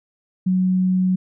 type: tone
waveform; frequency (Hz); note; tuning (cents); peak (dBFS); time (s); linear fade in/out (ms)
sine; 185; F#3; 0; -15; 0.46-1.16; 10
effects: none